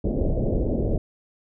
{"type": "low-pass noise", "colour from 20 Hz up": "pink", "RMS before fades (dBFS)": -23, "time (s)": [0.04, 0.98], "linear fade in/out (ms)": 5, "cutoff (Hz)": 610, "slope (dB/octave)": 48, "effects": []}